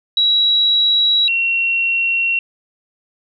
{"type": "tone pair in turn", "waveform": "sine", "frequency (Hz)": [3884, 2732], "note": ["B7", "F7"], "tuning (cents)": [-30, -39], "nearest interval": "tritone", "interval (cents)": 609, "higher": "first", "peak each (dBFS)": [-11, -14], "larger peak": "first", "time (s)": [[0.17, 1.28], [1.28, 2.39]], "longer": "neither", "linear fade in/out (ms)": 2, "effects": []}